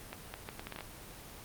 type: accelerating click train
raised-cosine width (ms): 0.3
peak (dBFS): -24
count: 9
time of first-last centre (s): 0.13-0.807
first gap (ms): 210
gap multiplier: 0.71
effects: pink hiss -49 dBFS RMS until 1.44 s + Opus 24 kbps